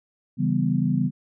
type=chord; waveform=sine; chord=C# half-diminished seventh; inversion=none; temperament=equal; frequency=138.59 / 164.81 / 196 / 246.9 Hz; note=C#3 / E3 / G3 / B3; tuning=0 / 0 / 0 / 0 cents; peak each=-25 dBFS; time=0.37-1.11 s; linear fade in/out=50 ms; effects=none

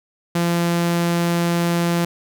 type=tone; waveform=sawtooth; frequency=171.3 Hz; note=F3; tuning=33 cents flat; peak=-13 dBFS; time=0.35-2.05 s; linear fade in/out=5 ms; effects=none

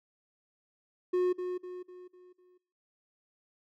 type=tone with echo; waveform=triangle; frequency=362.2 Hz; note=F#4; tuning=37 cents flat; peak=-23 dBFS; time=1.13-1.33 s; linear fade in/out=10 ms; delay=250 ms; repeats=5; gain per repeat=-7 dB; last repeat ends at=2.58 s; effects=noise-tail reverb RT60 0.8 s tail -26 dB re dry

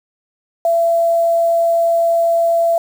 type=tone with quantisation; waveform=sine; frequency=673 Hz; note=E5; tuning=36 cents sharp; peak=-11 dBFS; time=0.65-2.78 s; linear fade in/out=2 ms; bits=6; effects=none

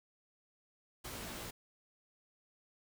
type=noise with comb filter; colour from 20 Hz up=pink; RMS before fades=-45 dBFS; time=1.04-1.51 s; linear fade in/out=10 ms; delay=17 ms; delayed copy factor=+0.95; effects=none

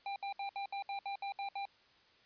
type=tone bursts; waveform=square; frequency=796 Hz; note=G5; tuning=26 cents sharp; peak=-38 dBFS; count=10; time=0.06-1.654 s; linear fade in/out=2 ms; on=100 ms; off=66 ms; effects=white hiss -66 dBFS RMS until 2.25 s + resampled to 11025 Hz

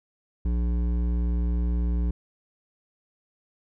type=tone with hard clipping; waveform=sine; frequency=59.2 Hz; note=A#1; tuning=27 cents sharp; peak=-24 dBFS; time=0.45-2.11 s; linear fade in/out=5 ms; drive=11 dB; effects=none

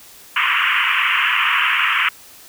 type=band-pass noise; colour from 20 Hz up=white; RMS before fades=-17 dBFS; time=0.36-2.09 s; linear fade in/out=5 ms; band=990 to 3000 Hz; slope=96 dB/octave; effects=white hiss -43 dBFS RMS until 2.48 s

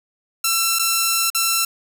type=tone with dropouts; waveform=5% pulse; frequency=1345 Hz; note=E6; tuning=34 cents sharp; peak=-5 dBFS; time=0.44-1.65 s; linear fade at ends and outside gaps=5 ms; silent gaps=0.788-0.793 / 1.302-1.347 s; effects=none

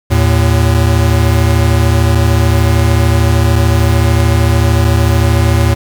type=tone pair together; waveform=square; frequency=79.21 / 112.6 Hz; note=D#2 / A2; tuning=+32 / +40 cents; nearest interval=tritone; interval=608 cents; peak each=-11 dBFS; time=0.1-5.75 s; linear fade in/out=20 ms; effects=7-bit

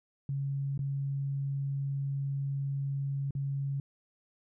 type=tone with dropouts; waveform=sine; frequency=138.59 Hz; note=C#3; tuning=in tune; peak=-30 dBFS; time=0.29-3.8 s; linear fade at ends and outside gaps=2 ms; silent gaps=0.777-0.791 / 3.308-3.351 s; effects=none

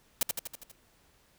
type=noise with echo; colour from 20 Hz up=white; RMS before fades=-26 dBFS; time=0.21-0.23 s; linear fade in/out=2 ms; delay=81 ms; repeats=6; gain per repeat=-4 dB; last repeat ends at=0.716 s; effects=pink hiss -65 dBFS RMS until 1.38 s

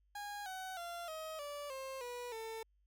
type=tone with pitch steps; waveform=30% pulse; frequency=820 / 751.9 / 689.5 / 632.3 / 579.8 / 531.7 / 487.6 / 447.1 Hz; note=G#5 / F#5 / F5 / D#5 / D5 / C5 / B4 / A4; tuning=-22 / +28 / -22 / +28 / -22 / +28 / -22 / +28 cents; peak=-40 dBFS; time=0.15-2.63 s; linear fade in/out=5 ms; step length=310 ms; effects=added 50 Hz sine -70 dBFS peak until 2.86 s

